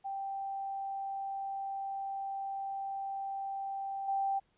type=tone with level steps; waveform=sine; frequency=784 Hz; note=G5; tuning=in tune; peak=-35 / -29 dBFS; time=0.04-4.4 s; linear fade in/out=20 ms; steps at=4.08 s; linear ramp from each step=5 ms; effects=pink hiss -73 dBFS RMS until 4.57 s + resampled to 8000 Hz